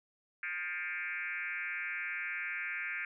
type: tone with frequency modulation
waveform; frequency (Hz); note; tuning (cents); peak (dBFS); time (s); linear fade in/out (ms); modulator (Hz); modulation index
sine; 1946; B6; -26; -35; 0.43-3.05; 2; 177; 2.8
effects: none